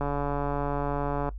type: click train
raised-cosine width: 1 ms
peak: -16 dBFS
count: 184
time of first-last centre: 0.01-1.29 s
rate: 143 Hz
effects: noise-tail reverb RT60 0.1 s tail -19 dB re dry + added 50 Hz sine -34 dBFS peak until 1.38 s